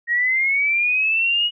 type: linear sweep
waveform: sine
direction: up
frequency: 1871 to 2914 Hz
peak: -16 dBFS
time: 0.07-1.51 s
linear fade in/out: 50 ms
effects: none